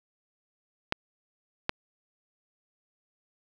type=clicks; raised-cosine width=0.3 ms; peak=-9 dBFS; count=2; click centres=0.924 / 1.694 s; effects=none